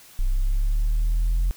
sine linear sweep, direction up, 31.25 to 43.65 Hz, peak -16 dBFS, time 0.19-1.51 s, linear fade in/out 0 ms, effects tanh soft clip ceiling -17 dBFS + white hiss -49 dBFS RMS until 1.56 s

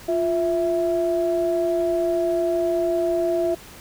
sine tone pair together, 349.6 / 660 Hz, F4 / E5, +2 / +2 cents, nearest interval major seventh, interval 1100 cents, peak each -21 dBFS, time 0.08-3.55 s, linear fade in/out 10 ms, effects tanh soft clip ceiling -11 dBFS + pink hiss -43 dBFS RMS until 3.8 s

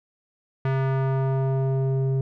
square tone with low-pass filter sweep, 133.8 Hz, C3, 39 cents sharp, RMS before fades -23 dBFS, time 0.65-2.21 s, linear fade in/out 2 ms, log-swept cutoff 1900 to 350 Hz, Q 1.1, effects none

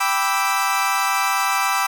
30% pulse chord, E minor seventh, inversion first, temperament equal, 784 / 987.8 / 1174.7 / 1318.5 Hz, G5 / B5 / D6 / E6, 0 / 0 / 0 / 0 cents, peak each -21 dBFS, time 0-1.87 s, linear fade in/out 10 ms, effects none

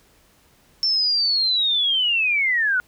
sine linear sweep, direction down, 5400 to 1430 Hz, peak -17 dBFS, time 0.83-2.8 s, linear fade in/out 0 ms, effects pink hiss -57 dBFS RMS until 2.87 s

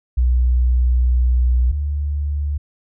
sine tone pair in turn, 61.74 / 72.66 Hz, B1 / D2, 0 / -18 cents, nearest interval minor third, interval 282 cents, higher second, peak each -12 / -18 dBFS, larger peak first, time 0.17-1.72 / 1.72-2.58 s, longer first, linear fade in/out 10 ms, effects none

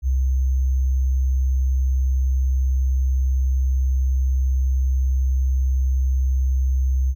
sine tone with sample-and-hold, 65.41 Hz, C2, in tune, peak -16 dBFS, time 0.02-7.15 s, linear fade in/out 50 ms, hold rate 6300 Hz, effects none

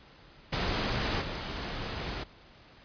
pink noise with level steps, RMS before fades -30 / -36 dBFS, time 0.52-2.24 s, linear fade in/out 10 ms, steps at 1.21 s, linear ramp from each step 10 ms, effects pink hiss -55 dBFS RMS until 2.84 s + resampled to 11025 Hz

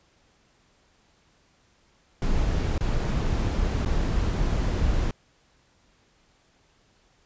brown noise with dropouts, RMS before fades -24 dBFS, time 2.22-5.11 s, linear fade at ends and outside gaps 1 ms, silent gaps 2.779-2.808 / 3.85-3.859 s, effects pink hiss -63 dBFS RMS until 7.25 s + resampled to 16000 Hz

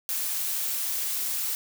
blue noise, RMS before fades -29 dBFS, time 0.09-1.55 s, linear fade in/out 0 ms, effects none

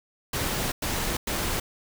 pink noise bursts at uneven times, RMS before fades -28 dBFS, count 3, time 0.33-0.72 / 0.82-1.17 / 1.27-1.6 s, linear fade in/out 5 ms, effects none

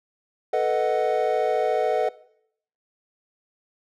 triangle chord, B dominant seventh, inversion third, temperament equal, 440 / 493.9 / 622.3 / 740 Hz, A4 / B4 / D#5 / F#5, 0 / 0 / 0 / 0 cents, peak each -23 dBFS, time 0.53-2.09 s, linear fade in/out 5 ms, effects noise-tail reverb RT60 0.7 s tail -20 dB re dry + tanh soft clip ceiling -8 dBFS

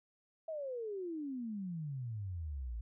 sine exponential sweep, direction down, 658 to 53.7 Hz, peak -38 dBFS, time 0.48-2.81 s, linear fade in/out 5 ms, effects none

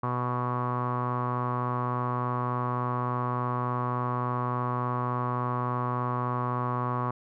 sawtooth tone with low-pass filter, 123.47 Hz, B2, in tune, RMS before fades -29 dBFS, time 0.03-7.11 s, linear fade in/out 5 ms, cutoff 1100 Hz, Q 7.5, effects none

